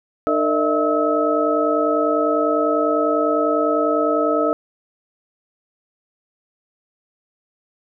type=tone cluster; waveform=sine; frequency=302.1 / 454.9 / 605 / 655 / 1292 Hz; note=D4 / A#4 / D#5 / E5 / E6; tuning=+49 / -42 / -49 / -11 / -35 cents; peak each=-22 dBFS; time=0.27-4.53 s; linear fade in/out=0 ms; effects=none